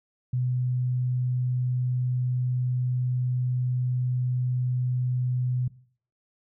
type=tone; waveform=sine; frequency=125.5 Hz; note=B2; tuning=28 cents sharp; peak=-23 dBFS; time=0.33-5.68 s; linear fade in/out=5 ms; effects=noise-tail reverb RT60 0.5 s tail -19 dB re dry